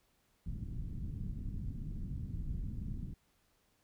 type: low-pass noise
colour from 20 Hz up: pink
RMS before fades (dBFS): -40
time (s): 0.46-3.14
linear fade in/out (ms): 5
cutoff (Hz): 210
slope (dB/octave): 24
effects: pink hiss -74 dBFS RMS until 3.83 s